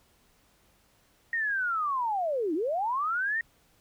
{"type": "linear two-way sweep", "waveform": "sine", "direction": "down then up", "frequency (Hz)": [1880, 293.7, 1880], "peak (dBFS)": -26, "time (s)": [1.33, 3.41], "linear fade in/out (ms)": 2, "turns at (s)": 2.54, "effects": ["pink hiss -65 dBFS RMS until 3.8 s"]}